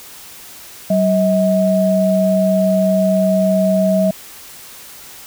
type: tone pair together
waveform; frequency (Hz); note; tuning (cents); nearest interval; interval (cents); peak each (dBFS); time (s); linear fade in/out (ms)
sine; 190.2 / 638.8; F#3 / D#5; +48 / +45; octave + major sixth; 2097; -14; 0.9-4.11; 5
effects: white hiss -37 dBFS RMS until 5.26 s